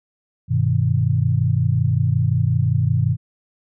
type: chord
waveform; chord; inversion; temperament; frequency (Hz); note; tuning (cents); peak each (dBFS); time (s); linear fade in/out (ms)
sine; G augmented; none; equal; 98 / 123.47 / 155.56; G2 / B2 / D#3; 0 / 0 / 0; -20 / -18 / -21; 0.48-3.17; 50
effects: none